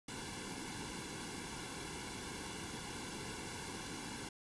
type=noise with comb filter; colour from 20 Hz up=pink; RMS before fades=-45 dBFS; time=0.08-4.29 s; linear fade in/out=5 ms; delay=1.6 ms; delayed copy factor=-0.8; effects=resampled to 24000 Hz